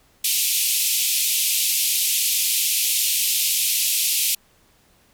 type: band-pass noise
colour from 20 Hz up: white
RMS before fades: -21 dBFS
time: 0.24-4.35 s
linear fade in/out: 5 ms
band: 2400 to 15000 Hz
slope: 48 dB/octave
effects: pink hiss -58 dBFS RMS until 5.13 s